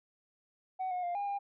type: tone with pitch steps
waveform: sine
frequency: 750 / 724 / 701 / 809 / 803 Hz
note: F#5 / F#5 / F5 / G#5 / G5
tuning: +23 / -38 / +6 / -46 / +41 cents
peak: -30 dBFS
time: 0.79-1.39 s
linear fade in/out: 20 ms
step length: 120 ms
effects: tanh soft clip ceiling -31 dBFS